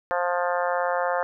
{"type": "harmonic tone", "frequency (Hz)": 176.5, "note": "F3", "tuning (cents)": 19, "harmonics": [3, 4, 5, 6, 7, 8, 9, 10], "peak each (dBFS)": [-26, -28, -30, -32, -33, -34, -35, -36], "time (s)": [0.11, 1.23], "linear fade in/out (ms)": 0, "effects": []}